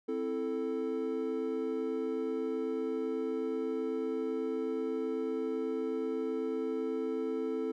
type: chord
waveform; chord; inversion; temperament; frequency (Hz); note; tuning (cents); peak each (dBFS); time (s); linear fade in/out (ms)
triangle; A minor; first; equal; 261.6 / 329.6 / 440; C4 / E4 / A4; 0 / 0 / 0; -35 / -36 / -32; 0.08-7.72; 10
effects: none

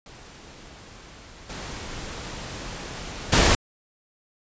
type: noise with level steps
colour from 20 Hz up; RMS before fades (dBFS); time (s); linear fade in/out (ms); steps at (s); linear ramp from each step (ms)
pink; -45 / -35 / -17; 0.06-3.55; 2; 1.49 / 3.32; 10
effects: resampled to 16000 Hz

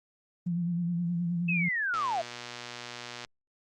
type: tone with vibrato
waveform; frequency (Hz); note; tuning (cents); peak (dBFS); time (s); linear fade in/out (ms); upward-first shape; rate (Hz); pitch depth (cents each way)
sine; 172.7; F3; -19; -27; 0.46-1.69; 10; sine; 9.5; 43
type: linear sweep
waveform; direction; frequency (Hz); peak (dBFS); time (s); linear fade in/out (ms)
sine; down; 2635 to 622.3; -27; 1.48-2.22; 10
type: click train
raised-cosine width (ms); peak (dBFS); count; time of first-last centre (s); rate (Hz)
0.2; -22; 158; 1.94-3.248; 120
effects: Opus 32 kbps

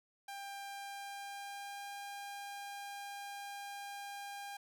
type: tone with pitch glide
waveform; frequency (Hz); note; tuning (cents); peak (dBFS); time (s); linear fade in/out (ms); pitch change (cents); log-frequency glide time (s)
sawtooth; 796 to 804.3; G5 to G5; +26 to +44; -40; 0.28-4.57; 5; +18; 0.64-1.94
effects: none

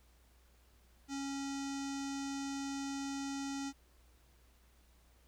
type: tone with low-pass filter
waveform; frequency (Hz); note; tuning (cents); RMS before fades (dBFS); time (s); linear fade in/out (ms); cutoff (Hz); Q
square; 275.9; C#4; -8; -40; 1.08-3.73; 50; 6500; 3.4
effects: added 60 Hz sine -64 dBFS peak until 5.27 s + pink hiss -70 dBFS RMS until 5.27 s

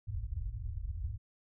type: low-pass noise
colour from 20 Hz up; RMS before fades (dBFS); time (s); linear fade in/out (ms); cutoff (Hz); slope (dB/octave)
white; -38; 0.07-1.18; 10; 110; 96
effects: none

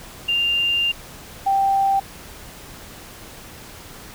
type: tone pair in turn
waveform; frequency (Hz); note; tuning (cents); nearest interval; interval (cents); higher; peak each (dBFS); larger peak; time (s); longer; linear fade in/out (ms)
sine; 2794 / 784; F7 / G5; 0 / 0; octave + minor seventh; 2200; first; -17 / -15; second; 0.28-0.92 / 1.46-2; first; 10
effects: pink hiss -40 dBFS RMS until 4.14 s

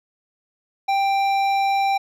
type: tone with hard clipping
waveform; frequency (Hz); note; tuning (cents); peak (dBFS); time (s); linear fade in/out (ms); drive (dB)
sine; 787; G5; +7; -19; 0.88-1.98; 10; 11
effects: none

